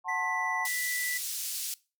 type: chord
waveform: sine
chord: F# diminished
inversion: none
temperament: just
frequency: 740 / 888 / 1065.6 Hz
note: F#5 / A5 / C6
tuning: 0 / +16 / +31 cents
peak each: -36 / -34 / -34 dBFS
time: 0.04-0.68 s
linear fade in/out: 50 ms
type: tone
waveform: triangle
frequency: 1975.5 Hz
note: B6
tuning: in tune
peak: -30 dBFS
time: 0.08-1.18 s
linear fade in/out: 10 ms
type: band-pass noise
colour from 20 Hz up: white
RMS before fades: -35 dBFS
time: 0.65-1.74 s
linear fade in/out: 2 ms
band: 4200 to 13000 Hz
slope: 12 dB/octave
effects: noise-tail reverb RT60 0.3 s tail -21 dB re dry

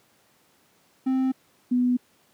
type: tone pair in turn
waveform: triangle / sine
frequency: 261.6 / 247.7 Hz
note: C4 / B3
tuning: 0 / +5 cents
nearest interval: minor second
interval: 95 cents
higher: first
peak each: -18 dBFS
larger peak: neither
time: 1.06-1.32 / 1.71-1.97 s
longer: neither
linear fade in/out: 10 ms
effects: pink hiss -62 dBFS RMS until 2.33 s + high-pass 150 Hz 12 dB/octave

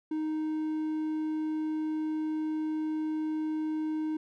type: tone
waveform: triangle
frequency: 311.1 Hz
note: D#4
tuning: in tune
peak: -27 dBFS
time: 0.11-4.17 s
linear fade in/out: 5 ms
effects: none

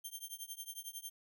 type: tone with tremolo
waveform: 5% pulse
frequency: 3168 Hz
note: G7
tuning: 18 cents sharp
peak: -32 dBFS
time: 0.04-1.1 s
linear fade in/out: 10 ms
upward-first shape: triangle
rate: 11 Hz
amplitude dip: 100%
effects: none

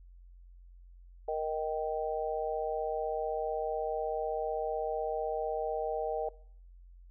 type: harmonic tone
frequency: 155.9 Hz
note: D#3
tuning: 4 cents sharp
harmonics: 3 / 4 / 5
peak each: -34 / -35 / -36 dBFS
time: 1.28-6.29 s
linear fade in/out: 5 ms
effects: noise-tail reverb RT60 0.6 s tail -22 dB re dry + added 44 Hz sine -51 dBFS peak until 7.1 s

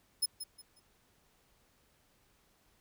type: tone with echo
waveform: 15% pulse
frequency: 5160 Hz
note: E8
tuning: 38 cents flat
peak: -22 dBFS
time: 0.22-0.26 s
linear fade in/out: 10 ms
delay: 180 ms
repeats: 3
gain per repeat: -11 dB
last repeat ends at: 0.8 s
effects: pink hiss -70 dBFS RMS until 2.8 s

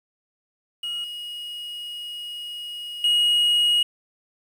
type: tone with level steps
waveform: triangle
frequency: 2889 Hz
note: F#7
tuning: 42 cents flat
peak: -25 / -30 / -15 dBFS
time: 0.83-3.83 s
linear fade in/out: 5 ms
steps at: 1.04 / 3.04 s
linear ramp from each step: 2 ms
effects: 8-bit

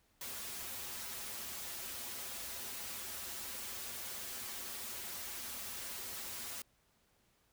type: noise with comb filter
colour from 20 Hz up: white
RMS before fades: -44 dBFS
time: 0.21-6.62 s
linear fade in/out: 2 ms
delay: 6.6 ms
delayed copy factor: -0.95
effects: pink hiss -73 dBFS RMS until 7.52 s

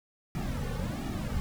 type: noise with flanger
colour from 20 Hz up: brown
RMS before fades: -33 dBFS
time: 0.35-1.4 s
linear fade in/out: 0 ms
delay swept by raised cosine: 1.9 to 3.1 ms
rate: 1.4 Hz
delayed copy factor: -0.9
effects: none

